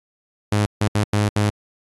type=tone bursts at uneven times; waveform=sawtooth; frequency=104.1 Hz; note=G#2; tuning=5 cents sharp; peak=-12 dBFS; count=5; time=0.52-0.66 / 0.81-0.88 / 0.95-1.04 / 1.13-1.29 / 1.36-1.5 s; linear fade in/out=5 ms; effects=AAC 32 kbps